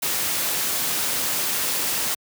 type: noise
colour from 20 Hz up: white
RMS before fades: -24 dBFS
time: 0.02-2.15 s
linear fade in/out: 10 ms
effects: high-pass 100 Hz 12 dB/octave